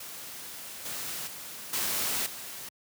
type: noise with level steps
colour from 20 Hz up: white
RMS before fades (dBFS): -42 / -36 / -42 / -30 / -41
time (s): 0-2.69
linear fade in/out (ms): 5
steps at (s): 0.85 / 1.27 / 1.73 / 2.26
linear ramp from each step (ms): 5
effects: high-pass 80 Hz 12 dB/octave